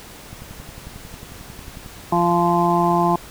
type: click train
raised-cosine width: 5 ms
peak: -25 dBFS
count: 18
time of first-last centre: 0.33-1.862 s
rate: 11.1 Hz
type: harmonic tone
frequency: 172.9 Hz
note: F3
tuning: 17 cents flat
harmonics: 1 / 2 / 4 / 5 / 6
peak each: -21 / -21 / -21 / -21 / -21 dBFS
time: 2.12-3.16 s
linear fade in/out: 5 ms
effects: pink hiss -40 dBFS RMS until 3.3 s